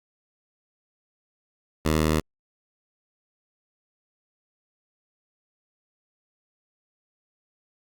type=tone; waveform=10% pulse; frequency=78 Hz; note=D#2; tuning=5 cents sharp; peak=-12 dBFS; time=1.85-2.2 s; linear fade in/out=5 ms; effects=Opus 48 kbps